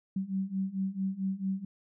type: beating tone pair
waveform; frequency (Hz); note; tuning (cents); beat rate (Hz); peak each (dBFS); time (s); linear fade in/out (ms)
sine; 189.5 / 194; F#3 / G3; +42 / -18; 4.5; -34 / -32; 0.16-1.65; 5
effects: none